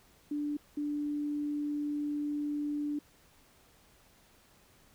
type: tone bursts at uneven times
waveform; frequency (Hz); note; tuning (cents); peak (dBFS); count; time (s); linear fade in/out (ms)
sine; 293.7; D4; 0; -31; 2; 0.31-0.57 / 0.77-2.99; 5
effects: pink hiss -63 dBFS RMS until 4.94 s